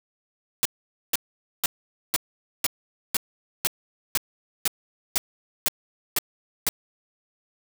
white noise bursts, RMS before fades -22 dBFS, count 13, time 0.63-6.689 s, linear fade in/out 0 ms, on 23 ms, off 480 ms, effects none

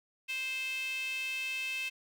sawtooth tone with high-pass filter, 523.3 Hz, C5, in tune, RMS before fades -36 dBFS, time 0.28-1.9 s, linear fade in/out 20 ms, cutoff 2600 Hz, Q 7.9, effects none

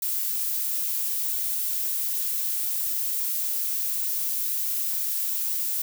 violet noise, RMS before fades -27 dBFS, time 0.02-5.82 s, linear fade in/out 5 ms, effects none

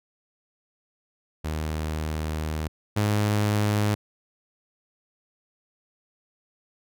sawtooth tone pair in turn, 77.78 / 104.55 Hz, D#2 / G#2, 0 / +12 cents, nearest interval perfect fourth, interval 512 cents, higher second, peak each -23 / -17 dBFS, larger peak second, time 1.44-2.68 / 2.96-3.95 s, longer first, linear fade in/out 10 ms, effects none

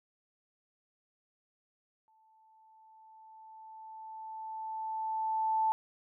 sine tone with exponential growth, 880 Hz, A5, in tune, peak -25 dBFS, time 2.08-5.72 s, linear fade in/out 0 ms, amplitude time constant 790 ms, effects none

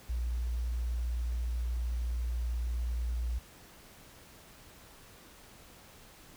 sine tone with quantisation, 59.4 Hz, A#1, 33 cents sharp, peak -30 dBFS, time 0.09-3.39 s, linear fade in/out 10 ms, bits 10, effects pink hiss -55 dBFS RMS until 6.36 s

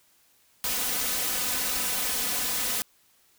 white noise with comb filter, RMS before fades -28 dBFS, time 0.64-2.82 s, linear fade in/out 0 ms, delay 4 ms, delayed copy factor +1, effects white hiss -63 dBFS RMS until 3.38 s

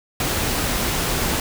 pink noise, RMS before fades -22 dBFS, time 0.2-1.4 s, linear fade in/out 2 ms, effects none

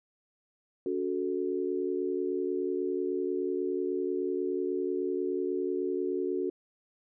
sine chord, F# minor, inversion second, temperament equal with one note detuned, 283.7 / 370 / 440 Hz, C#4 / F#4 / A4, +40 / 0 / 0 cents, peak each -35 / -30 / -35 dBFS, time 0.86-6.5 s, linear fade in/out 2 ms, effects none

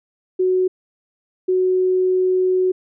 sine tone bursts at uneven times, 370 Hz, F#4, in tune, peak -14 dBFS, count 2, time 0.39-0.68 / 1.48-2.72 s, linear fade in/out 10 ms, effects none

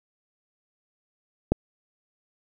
click, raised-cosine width 2 ms, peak -6 dBFS, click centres 1.52 s, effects 8-bit

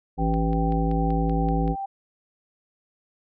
harmonic tone, 54.9 Hz, A1, 3 cents flat, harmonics 1 / 3 / 5 / 7 / 9, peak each -24 / -25 / -28 / -33 / -33 dBFS, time 0.17-1.76 s, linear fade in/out 50 ms
sine tone with tremolo, 784 Hz, G5, in tune, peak -27 dBFS, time 0.18-1.86 s, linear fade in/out 10 ms, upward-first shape sine, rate 2.5 Hz, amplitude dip 30%
click train, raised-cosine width 0.3 ms, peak -29 dBFS, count 8, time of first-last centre 0.34-1.678 s, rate 5.23 Hz
effects none

